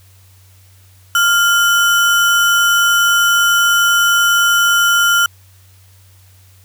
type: tone with sample-and-hold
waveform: sine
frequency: 1396.9 Hz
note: F6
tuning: in tune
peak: -9 dBFS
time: 1.15-5.26 s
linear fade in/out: 2 ms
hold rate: 4410 Hz
effects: added 94 Hz sine -44 dBFS peak until 6.64 s + white hiss -51 dBFS RMS until 6.64 s